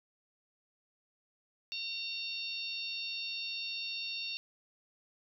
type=harmonic tone with a mistuned harmonic; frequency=915 Hz; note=A#5; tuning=32 cents flat; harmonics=3 / 4 / 5 / 6; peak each=-40 / -42 / -41 / -48 dBFS; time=1.72-4.37 s; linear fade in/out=0 ms; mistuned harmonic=5; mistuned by=-44 cents; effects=none